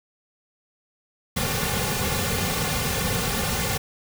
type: noise with comb filter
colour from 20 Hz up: pink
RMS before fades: -25 dBFS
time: 1.36-3.78 s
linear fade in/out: 10 ms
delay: 3.1 ms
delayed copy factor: -0.9
effects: none